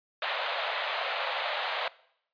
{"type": "band-pass noise", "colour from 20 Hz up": "pink", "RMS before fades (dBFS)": -32, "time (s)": [0.22, 1.88], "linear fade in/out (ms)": 2, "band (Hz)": [540, 4000], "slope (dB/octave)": 48, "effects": ["noise-tail reverb RT60 0.7 s tail -21 dB re dry", "resampled to 11025 Hz"]}